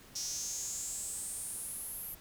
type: tone with high-pass filter sweep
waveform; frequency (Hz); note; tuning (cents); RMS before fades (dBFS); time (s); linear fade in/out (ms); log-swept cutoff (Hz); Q
square; 130; C3; -11; -40; 0.15-2.15; 10; 5600 to 12000; 6.6
effects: pink hiss -56 dBFS RMS until 2.2 s